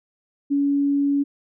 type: tone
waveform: sine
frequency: 282.5 Hz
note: C#4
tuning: 33 cents sharp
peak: -17 dBFS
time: 0.5-1.24 s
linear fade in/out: 20 ms
effects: none